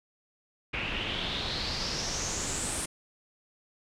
pink noise with low-pass filter sweep, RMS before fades -33 dBFS, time 0.73-2.86 s, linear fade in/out 10 ms, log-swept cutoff 2500 to 9300 Hz, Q 5.3, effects none

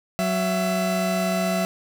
40% pulse tone pair together, 185.77 / 667 Hz, F#3 / E5, +7 / +20 cents, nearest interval octave + minor seventh, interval 2213 cents, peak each -23 dBFS, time 0.19-1.65 s, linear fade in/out 0 ms, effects none

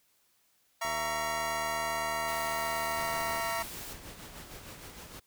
25% pulse chord, A# diminished, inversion second, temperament just, 671.3 / 932.3 / 1118.8 Hz, E5 / A#5 / C#6, +31 / 0 / +16 cents, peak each -31 / -31 / -35 dBFS, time 0.81-3.63 s, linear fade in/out 10 ms
click train, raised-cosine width 1 ms, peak -30 dBFS, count 199, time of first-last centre 0.85-3.398 s, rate 77.7 Hz
white noise, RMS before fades -44 dBFS, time 2.28-3.93 s, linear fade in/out 2 ms
pink noise with tremolo, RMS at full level -45 dBFS, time 2.97-5.2 s, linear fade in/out 10 ms, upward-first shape sine, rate 6.5 Hz, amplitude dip 45%
effects white hiss -70 dBFS RMS until 5.26 s

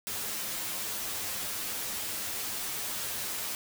white noise with comb filter, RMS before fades -35 dBFS, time 0.07-3.55 s, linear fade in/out 0 ms, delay 9.5 ms, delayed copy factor +0.6, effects none

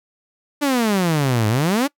sawtooth exponential two-way sweep, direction down then up, 298.3 to 103.83 to 298.3 Hz, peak -12 dBFS, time 0.61-1.88 s, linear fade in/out 20 ms, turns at 1.48 s, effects noise-tail reverb RT60 0.1 s tail -23 dB re dry

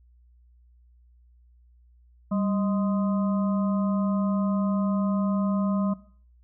harmonic tone with a mistuned harmonic, 207.7 Hz, G#3, in tune, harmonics 1 / 3 / 5 / 6, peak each -23 / -33 / -37 / -39 dBFS, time 2.31-5.94 s, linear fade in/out 10 ms, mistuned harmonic 1, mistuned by -99 cents, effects noise-tail reverb RT60 0.5 s tail -19 dB re dry + added 60 Hz sine -54 dBFS peak until 6.43 s

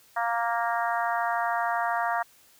harmonic tone, 233.1 Hz, A#3, in tune, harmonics 3 / 4 / 5 / 6 / 7 / 8, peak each -28 / -30 / -32 / -34 / -35 / -36 dBFS, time 0.16-2.23 s, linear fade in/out 10 ms, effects white hiss -58 dBFS RMS until 2.59 s

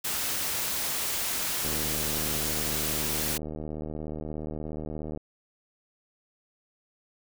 white noise, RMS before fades -30 dBFS, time 0.04-3.38 s, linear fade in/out 10 ms
click train, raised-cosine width 2 ms, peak -23 dBFS, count 272, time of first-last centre 1.65-5.174 s, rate 76.9 Hz
effects none

